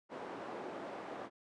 white band-pass noise, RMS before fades -45 dBFS, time 0.09-1.3 s, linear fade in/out 50 ms, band 270 to 760 Hz, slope 12 dB/octave, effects resampled to 22050 Hz

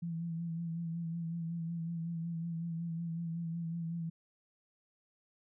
sine tone with vibrato, 167 Hz, E3, 23 cents sharp, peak -35 dBFS, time 0.02-4.1 s, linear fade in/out 10 ms, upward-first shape sine, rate 5.4 Hz, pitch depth 36 cents each way, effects none

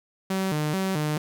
sawtooth tone with vibrato, 170 Hz, F3, 46 cents flat, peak -20 dBFS, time 0.3-1.18 s, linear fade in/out 5 ms, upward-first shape square, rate 2.3 Hz, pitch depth 200 cents each way, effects none

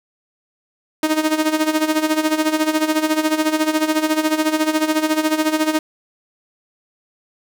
sawtooth tone with tremolo, 311.1 Hz, D#4, in tune, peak -9 dBFS, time 1.03-5.79 s, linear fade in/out 2 ms, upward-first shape sine, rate 14 Hz, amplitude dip 75%, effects none

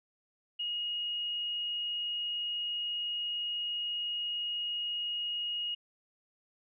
sine tone, 2877 Hz, F#7, 49 cents flat, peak -32 dBFS, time 0.59-5.75 s, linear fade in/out 10 ms, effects none

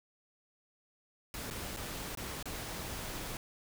pink noise with dropouts, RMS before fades -41 dBFS, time 1.34-3.37 s, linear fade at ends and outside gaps 1 ms, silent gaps 1.502-1.509 / 1.764-1.77 / 2.151-2.173 / 2.427-2.456 s, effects none

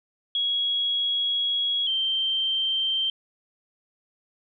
sine tone pair in turn, 3322 / 3136 Hz, G#7 / G7, 0 / 0 cents, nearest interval minor second, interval 100 cents, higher first, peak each -22 dBFS, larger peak neither, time 0.35-1.87 / 1.87-3.1 s, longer first, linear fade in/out 2 ms, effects none

